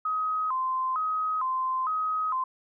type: tone with vibrato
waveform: sine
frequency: 1145 Hz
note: D6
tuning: 44 cents flat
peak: -25 dBFS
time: 0.05-2.44 s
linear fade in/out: 5 ms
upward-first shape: square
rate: 1.1 Hz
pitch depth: 170 cents each way
effects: none